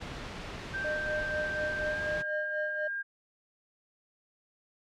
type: noise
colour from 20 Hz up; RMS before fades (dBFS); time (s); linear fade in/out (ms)
pink; -40; 0-2.23; 20
type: tone with pitch glide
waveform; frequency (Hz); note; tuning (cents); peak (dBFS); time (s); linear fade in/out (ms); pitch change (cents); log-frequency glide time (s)
sine; 1568 to 1608.4; G6 to G6; 0 to +44; -32; 0.73-3.03; 20; +44; 1.84-2.03
type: tone with tremolo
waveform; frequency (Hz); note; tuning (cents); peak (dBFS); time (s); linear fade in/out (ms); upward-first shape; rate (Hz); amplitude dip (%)
triangle; 608; D#5; -40; -29; 0.84-2.88; 10; sine; 4.1; 70
effects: low-pass 4000 Hz 12 dB/octave